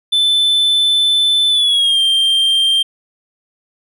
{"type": "tone with pitch glide", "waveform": "triangle", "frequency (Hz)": [3520, 3172], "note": ["A7", "G7"], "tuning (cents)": [0, 20], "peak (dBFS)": -9, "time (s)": [0.12, 2.83], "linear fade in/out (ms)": 10, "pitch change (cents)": -180, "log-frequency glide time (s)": [1.49, 2], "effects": []}